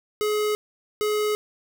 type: tone pair in turn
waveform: square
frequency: 422.6 / 422.6 Hz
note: G#4 / G#4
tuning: +30 / +30 cents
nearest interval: unison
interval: 0 cents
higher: neither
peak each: -22 dBFS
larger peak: neither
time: 0.21-0.55 / 1.01-1.35 s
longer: neither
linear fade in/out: 0 ms
effects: 10-bit